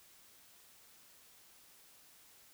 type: silence
effects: white hiss -62 dBFS RMS until 2.53 s